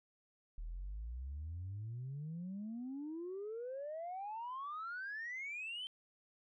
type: exponential sweep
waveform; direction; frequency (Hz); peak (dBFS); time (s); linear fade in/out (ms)
sine; up; 38 to 3136; -40; 0.58-5.87; 0
effects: tanh soft clip ceiling -38 dBFS

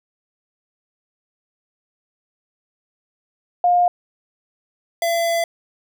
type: tone pair in turn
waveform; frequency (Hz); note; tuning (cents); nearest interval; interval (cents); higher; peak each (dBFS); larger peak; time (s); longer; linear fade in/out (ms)
sine / square; 709 / 675.3; F5 / E5; +26 / +42; minor second; 84; first; -12 / -18; first; 3.64-3.88 / 5.02-5.44; second; 2
effects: none

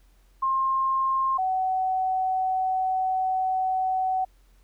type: tone pair in turn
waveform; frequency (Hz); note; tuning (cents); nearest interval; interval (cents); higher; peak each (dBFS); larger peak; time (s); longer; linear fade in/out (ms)
sine; 1063 / 751.7; C6 / F#5; +27 / +27; tritone; 600; first; -21 / -22; first; 0.42-1.38 / 1.38-4.25; second; 10
effects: added 44 Hz sine -55 dBFS peak until 4.63 s + pink hiss -66 dBFS RMS until 4.63 s

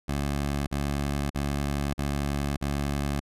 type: tone bursts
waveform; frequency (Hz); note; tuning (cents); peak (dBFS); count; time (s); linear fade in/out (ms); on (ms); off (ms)
15% pulse; 71; C#2; +42; -20; 5; 0.08-3.202; 10; 590; 43
effects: resampled to 32000 Hz

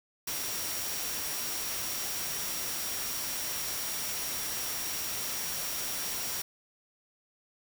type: tone in noise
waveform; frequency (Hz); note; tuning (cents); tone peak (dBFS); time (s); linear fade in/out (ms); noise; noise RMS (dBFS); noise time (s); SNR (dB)
sine; 5630; F8; +13; -40; 0.27-6.42; 5; white; -35; 0.27-6.42; -8
effects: none

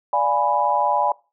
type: chord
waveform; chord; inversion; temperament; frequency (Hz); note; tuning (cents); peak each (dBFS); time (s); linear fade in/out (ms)
sine; D diminished seventh; none; equal; 587.3 / 698.5 / 830.6 / 987.8; D5 / F5 / Ab5 / Cb6; 0 / 0 / 0 / 0; -24 / -26 / -20 / -21; 0.13-1.12; 2
effects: noise-tail reverb RT60 0.3 s tail -22 dB re dry

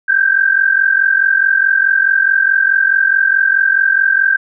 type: tone pair together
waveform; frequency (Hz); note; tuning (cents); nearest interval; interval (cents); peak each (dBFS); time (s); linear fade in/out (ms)
sine; 1555.3 / 1600; G6 / G6; -14 / +35; unison; 49; -12; 0.08-4.37; 10
effects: none

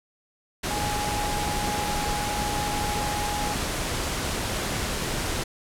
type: tone in noise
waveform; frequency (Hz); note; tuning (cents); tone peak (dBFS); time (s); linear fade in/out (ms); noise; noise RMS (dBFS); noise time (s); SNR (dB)
sine; 830.6; G#5; 0; -29; 0.7-3.54; 10; pink; -28; 0.63-5.44; -4
effects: low-pass 11000 Hz 12 dB/octave

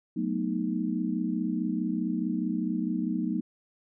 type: chord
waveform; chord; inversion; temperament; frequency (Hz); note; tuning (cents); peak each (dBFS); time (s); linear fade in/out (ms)
sine; B dominant seventh; second; equal with one note detuned; 185 / 220 / 244.7 / 311.1; F#3 / A3 / B3 / D#4; 0 / 0 / -16 / 0; -32; 0.16-3.41; 10
effects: none

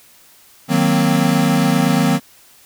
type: chord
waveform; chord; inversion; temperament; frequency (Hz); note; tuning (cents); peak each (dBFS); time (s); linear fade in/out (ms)
square; C half-diminished seventh; first; equal with one note detuned; 155.56 / 185 / 233.9 / 261.6; Eb3 / Gb3 / Bb3 / C4; 0 / 0 / +6 / 0; -19; 0.68-2.2; 50
effects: white hiss -48 dBFS RMS until 2.65 s

